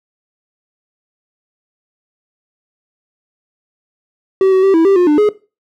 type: tone with pitch steps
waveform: triangle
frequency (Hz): 382.7 / 377.3 / 388 / 327 / 392.3 / 356.5 / 298.4 / 420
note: G4 / F#4 / G4 / E4 / G4 / F4 / D4 / G#4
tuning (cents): -42 / +34 / -18 / -14 / +1 / +36 / +28 / +19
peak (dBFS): -5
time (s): 4.41-5.29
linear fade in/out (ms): 2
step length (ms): 110
effects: noise-tail reverb RT60 0.3 s tail -18 dB re dry